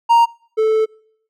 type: tone pair in turn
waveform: triangle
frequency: 932.3 / 438.1 Hz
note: A#5 / A4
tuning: 0 / -7 cents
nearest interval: octave + minor second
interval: 1307 cents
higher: first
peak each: -6 / -10 dBFS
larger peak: first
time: 0.09-0.26 / 0.57-0.86 s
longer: second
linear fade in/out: 20 ms
effects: noise-tail reverb RT60 0.7 s tail -26 dB re dry